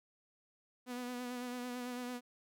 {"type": "tone with vibrato", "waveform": "sawtooth", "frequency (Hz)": 246.9, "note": "B3", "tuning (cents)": 0, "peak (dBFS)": -36, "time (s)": [0.86, 2.21], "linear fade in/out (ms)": 50, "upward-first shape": "sine", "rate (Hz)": 9, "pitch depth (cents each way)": 28, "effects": []}